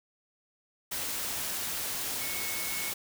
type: tone in noise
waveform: sine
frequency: 2200 Hz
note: C#7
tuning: 14 cents flat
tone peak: -39 dBFS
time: 2.21-2.91 s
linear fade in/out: 10 ms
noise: white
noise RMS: -34 dBFS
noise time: 0.91-2.94 s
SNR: -8 dB
effects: none